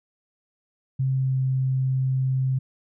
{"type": "tone with pitch glide", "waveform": "sine", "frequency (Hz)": [132.6, 131.3], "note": ["C3", "C3"], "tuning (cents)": [23, 6], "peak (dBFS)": -20, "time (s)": [0.99, 2.59], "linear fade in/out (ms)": 10, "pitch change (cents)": -17, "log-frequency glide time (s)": [1.1, 1.39], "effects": []}